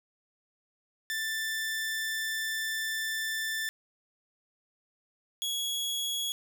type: tone pair in turn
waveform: sawtooth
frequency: 1770 / 3341 Hz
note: A6 / G#7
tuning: +10 / +10 cents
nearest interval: major seventh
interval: 1100 cents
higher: second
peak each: -27 dBFS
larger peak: neither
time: 1.1-3.69 / 5.42-6.32 s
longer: first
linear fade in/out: 0 ms
effects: none